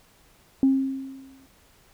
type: tone with exponential decay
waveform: sine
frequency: 268 Hz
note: C4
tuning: 42 cents sharp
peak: -13 dBFS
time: 0.63-1.46 s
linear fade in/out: 1 ms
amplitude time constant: 180 ms
effects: tanh soft clip ceiling -10 dBFS + pink hiss -58 dBFS RMS until 1.93 s